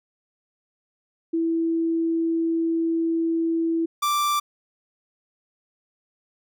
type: tone pair in turn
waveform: sine / 45% pulse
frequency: 329.6 / 1174.6 Hz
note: E4 / D6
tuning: 0 / 0 cents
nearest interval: octave + minor seventh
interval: 2200 cents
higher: second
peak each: -20 dBFS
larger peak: neither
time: 1.33-3.86 / 4.02-4.4 s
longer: first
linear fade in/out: 10 ms
effects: none